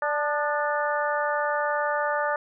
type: harmonic tone with a mistuned harmonic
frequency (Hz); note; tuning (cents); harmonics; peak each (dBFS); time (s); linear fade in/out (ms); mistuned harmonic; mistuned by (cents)
293.7; D4; 0; 2 / 3 / 4 / 5 / 6; -27 / -29 / -30 / -31 / -32; 0.02-2.36; 2; 4; +47
effects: none